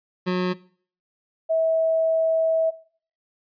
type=tone pair in turn; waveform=25% pulse / sine; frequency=181.8 / 647.9 Hz; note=F#3 / E5; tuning=-30 / -30 cents; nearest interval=octave + minor seventh; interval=2200 cents; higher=second; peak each=-17 / -18 dBFS; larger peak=first; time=0.26-0.54 / 1.49-2.71 s; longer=second; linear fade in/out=20 ms; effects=noise-tail reverb RT60 0.5 s tail -20 dB re dry + resampled to 11025 Hz